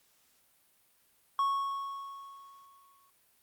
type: tone with exponential decay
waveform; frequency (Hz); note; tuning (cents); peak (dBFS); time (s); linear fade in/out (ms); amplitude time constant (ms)
triangle; 1104; C#6; -7; -23; 1.39-3.1; 1; 370
effects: white hiss -68 dBFS RMS until 3.42 s + Opus 48 kbps